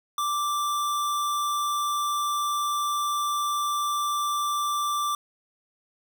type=tone; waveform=square; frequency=1174.7 Hz; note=D6; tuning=in tune; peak=-25 dBFS; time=0.18-5.15 s; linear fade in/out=2 ms; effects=none